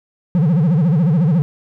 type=tone with vibrato; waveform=triangle; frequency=162.3 Hz; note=E3; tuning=27 cents flat; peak=-9 dBFS; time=0.35-1.42 s; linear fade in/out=0 ms; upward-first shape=sine; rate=14 Hz; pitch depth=230 cents each way; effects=none